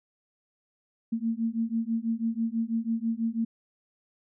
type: beating tone pair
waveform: sine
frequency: 224.7 / 230.8 Hz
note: A3 / A#3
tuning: +37 / -17 cents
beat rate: 6.1 Hz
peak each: -29 dBFS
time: 1.12-3.45 s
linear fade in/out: 10 ms
effects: none